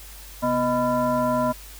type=tone with frequency modulation; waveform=sine; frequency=622.3 Hz; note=D#5; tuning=in tune; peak=-19 dBFS; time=0.42-1.53 s; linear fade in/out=20 ms; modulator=377 Hz; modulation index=1.3; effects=added 50 Hz sine -42 dBFS peak until 1.79 s + white hiss -44 dBFS RMS until 1.79 s